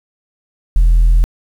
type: tone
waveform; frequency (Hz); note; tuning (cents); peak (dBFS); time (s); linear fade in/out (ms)
sine; 41.49; E1; +12; -4; 0.76-1.24; 0
effects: tanh soft clip ceiling -5 dBFS + 7-bit

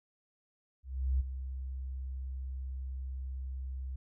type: tone with ADSR envelope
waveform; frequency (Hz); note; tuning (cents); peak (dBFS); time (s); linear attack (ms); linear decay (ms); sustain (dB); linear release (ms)
sine; 65.4; C2; 0; -25; 0.83-3.96; 370; 18; -11; 5
effects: none

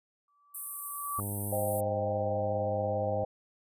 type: tone with exponential growth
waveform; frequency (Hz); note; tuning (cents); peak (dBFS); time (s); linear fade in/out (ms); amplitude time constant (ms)
sine; 1156; D6; -28; -30; 0.28-1.2; 2; 200
type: high-pass noise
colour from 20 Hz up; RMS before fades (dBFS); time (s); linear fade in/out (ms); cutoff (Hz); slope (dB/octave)
white; -37; 0.54-1.81; 10; 8500; 96
type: harmonic tone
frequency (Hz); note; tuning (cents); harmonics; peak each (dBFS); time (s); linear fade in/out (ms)
101.2; G#2; -44; 1 / 2 / 3 / 4 / 5 / 6 / 7 / 8 / 9; -35 / -41 / -45 / -47 / -49 / -51 / -52 / -53 / -54; 1.18-3.24; 5
type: chord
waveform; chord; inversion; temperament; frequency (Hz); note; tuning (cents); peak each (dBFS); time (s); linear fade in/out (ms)
sine; C minor; none; just; 523.3 / 627.9 / 784.9; C5 / Eb5 / G5; 0 / +16 / +2; -32 / -34 / -36; 1.52-3.25; 5
effects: resampled to 32000 Hz

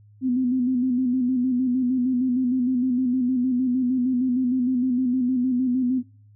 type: tone with vibrato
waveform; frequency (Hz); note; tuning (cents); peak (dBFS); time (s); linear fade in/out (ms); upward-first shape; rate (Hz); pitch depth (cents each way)
sine; 252.5; B3; +39; -19; 0.21-6.03; 50; square; 6.5; 49
effects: noise-tail reverb RT60 0.5 s tail -24 dB re dry + added 104 Hz sine -49 dBFS peak until 6.35 s

